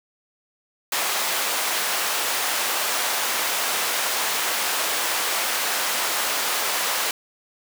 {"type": "high-pass noise", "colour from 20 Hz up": "pink", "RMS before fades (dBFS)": -24, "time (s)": [0.92, 7.11], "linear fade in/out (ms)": 2, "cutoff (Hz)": 740, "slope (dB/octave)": 12, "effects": []}